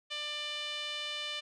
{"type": "tone with band-pass filter", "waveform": "sawtooth", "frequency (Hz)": 594, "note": "D5", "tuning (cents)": 20, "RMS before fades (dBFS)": -38, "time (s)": [0.1, 1.41], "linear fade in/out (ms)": 20, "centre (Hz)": 3200, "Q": 3.1, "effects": ["resampled to 24000 Hz"]}